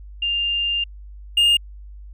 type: tone pair in turn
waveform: sine / triangle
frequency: 2800 / 2826 Hz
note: F7 / F7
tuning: +4 / +20 cents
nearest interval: unison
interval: 16 cents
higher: second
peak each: -19 / -11 dBFS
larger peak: second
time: 0.22-0.84 / 1.37-1.57 s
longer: first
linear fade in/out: 5 ms
effects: added 50 Hz sine -36 dBFS peak until 2.13 s